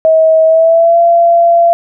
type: tone with pitch glide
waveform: sine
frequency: 640 to 682 Hz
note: D#5 to F5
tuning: +49 to -41 cents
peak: -4 dBFS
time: 0.05-1.73 s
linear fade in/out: 0 ms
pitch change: +110 cents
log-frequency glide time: 0.45-1 s
effects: none